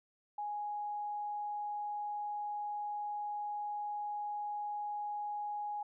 sine tone, 830.6 Hz, G#5, in tune, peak -36 dBFS, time 0.38-5.83 s, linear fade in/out 5 ms, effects none

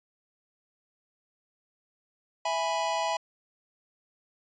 square chord, E major, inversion none, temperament equal, 659.3 / 830.6 / 987.8 Hz, E5 / G#5 / B5, 0 / 0 / 0 cents, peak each -32 dBFS, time 2.45-3.17 s, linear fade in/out 5 ms, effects resampled to 16000 Hz

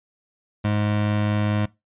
25% pulse tone, 104.7 Hz, G#2, 15 cents sharp, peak -16 dBFS, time 0.64-1.66 s, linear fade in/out 10 ms, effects noise-tail reverb RT60 0.2 s tail -20 dB re dry + resampled to 8000 Hz

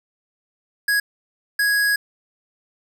square tone bursts at uneven times, 1661.2 Hz, G#6, in tune, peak -17 dBFS, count 2, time 0.88-1 / 1.59-1.96 s, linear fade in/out 5 ms, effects none

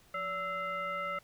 sine tone with frequency modulation, 1318.5 Hz, E6, in tune, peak -33 dBFS, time 0.14-1.19 s, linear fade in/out 5 ms, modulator 747 Hz, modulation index 1, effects pink hiss -63 dBFS RMS until 1.23 s

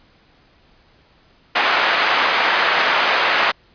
pink band-pass noise, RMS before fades -17 dBFS, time 1.55-3.52 s, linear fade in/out 10 ms, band 890 to 2700 Hz, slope 12 dB/octave, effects pink hiss -54 dBFS RMS until 3.74 s + resampled to 11025 Hz

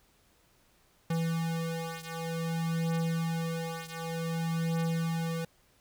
square beating tone pair, 164.81 / 165.35 Hz, E3 / E3, 0 / +6 cents, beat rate 0.54 Hz, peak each -33 / -35 dBFS, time 1.1-5.45 s, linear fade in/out 5 ms, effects pink hiss -66 dBFS RMS until 5.8 s

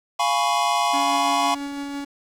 square chord, C# dominant seventh, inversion first, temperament equal, 698.5 / 830.6 / 987.8 / 1108.7 Hz, E#5 / G#5 / B5 / C#6, 0 / 0 / 0 / 0 cents, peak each -25 dBFS, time 0.19-1.55 s, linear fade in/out 10 ms
45% pulse tone with tremolo, 282.3 Hz, C#4, 32 cents sharp, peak -27 dBFS, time 0.93-2.05 s, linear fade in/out 10 ms, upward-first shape triangle, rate 6 Hz, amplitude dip 30%
effects low-pass 9000 Hz 12 dB/octave + 8-bit

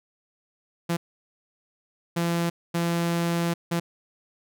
sawtooth tone bursts at uneven times, 170 Hz, F3, 46 cents flat, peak -19 dBFS, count 4, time 0.89-0.97 / 2.16-2.5 / 2.74-3.54 / 3.71-3.8 s, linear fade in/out 10 ms, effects none

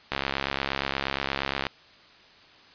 click train, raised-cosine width 0.3 ms, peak -10 dBFS, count 107, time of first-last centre 0.12-1.667 s, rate 68.5 Hz, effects white hiss -53 dBFS RMS until 2.74 s + resampled to 11025 Hz

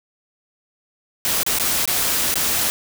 white noise with dropouts, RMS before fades -20 dBFS, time 1.25-2.7 s, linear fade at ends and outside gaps 0 ms, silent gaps 1.432-1.464 / 1.586-1.598 / 1.855-1.876 / 2.341-2.356 s, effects none

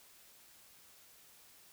silence, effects white hiss -61 dBFS RMS until 1.72 s

